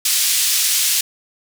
white band-pass noise, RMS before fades -17 dBFS, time 0.05-1.01 s, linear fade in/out 5 ms, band 2900 to 11000 Hz, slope 12 dB/octave, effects none

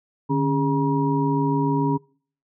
sine tone cluster, 149 / 275.7 / 409.7 / 957 Hz, D3 / C#4 / G#4 / A#5, +25 / -9 / -24 / +45 cents, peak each -23 / -22 / -28 / -25 dBFS, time 0.29-1.98 s, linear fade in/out 20 ms, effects noise-tail reverb RT60 0.5 s tail -26 dB re dry

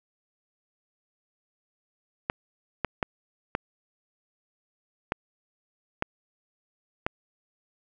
clicks, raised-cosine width 0.5 ms, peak -10 dBFS, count 7, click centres 2.299 / 2.847 / 3.028 / 3.551 / 5.121 / 6.024 / 7.065 s, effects none

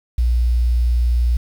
sine tone with quantisation, 59.8 Hz, A#1, 45 cents sharp, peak -13 dBFS, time 0.18-1.37 s, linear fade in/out 5 ms, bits 7, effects none

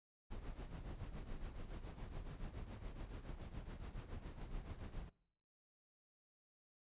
brown noise with tremolo, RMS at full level -45 dBFS, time 0.3-5.1 s, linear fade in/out 20 ms, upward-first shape triangle, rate 7.1 Hz, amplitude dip 75%, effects noise-tail reverb RT60 0.7 s tail -22 dB re dry + resampled to 8000 Hz

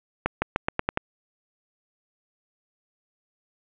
accelerating click train, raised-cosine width 0.5 ms, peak -7 dBFS, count 7, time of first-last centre 0.26-0.974 s, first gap 160 ms, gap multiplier 0.88, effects resampled to 8000 Hz + 7-bit

